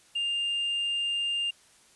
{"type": "tone with tanh clipping", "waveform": "sine", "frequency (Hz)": 2803, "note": "F7", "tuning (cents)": 6, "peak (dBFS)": -27, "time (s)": [0.15, 1.51], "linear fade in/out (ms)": 10, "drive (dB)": 1, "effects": ["white hiss -59 dBFS RMS until 1.95 s", "resampled to 24000 Hz"]}